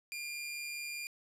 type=tone with amplitude modulation; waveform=sawtooth; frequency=2400 Hz; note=D7; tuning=37 cents sharp; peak=-34 dBFS; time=0.12-1.07 s; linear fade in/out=0 ms; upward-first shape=sine; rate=145 Hz; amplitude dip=35%; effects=resampled to 32000 Hz + 11-bit